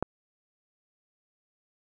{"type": "click", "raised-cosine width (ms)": 1, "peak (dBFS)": -13, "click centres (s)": 0.026, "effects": []}